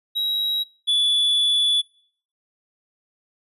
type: tone pair in turn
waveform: triangle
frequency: 3851 / 3442 Hz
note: B7 / A7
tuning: -44 / -39 cents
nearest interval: major second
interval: 195 cents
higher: first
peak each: -19 / -15 dBFS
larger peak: second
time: 0.15-0.64 / 0.87-1.82 s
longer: second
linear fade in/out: 20 ms
effects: noise-tail reverb RT60 0.6 s tail -25 dB re dry + resampled to 32000 Hz